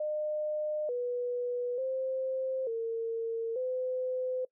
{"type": "tone with pitch steps", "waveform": "sine", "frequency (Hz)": [607, 489.5, 524, 456.1, 510], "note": ["D#5", "B4", "C5", "A#4", "C5"], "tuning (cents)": [-43, -15, 2, -38, -44], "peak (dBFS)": -30, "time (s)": [0, 4.45], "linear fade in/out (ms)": 5, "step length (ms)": 890, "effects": ["noise-tail reverb RT60 0.1 s tail -22 dB re dry"]}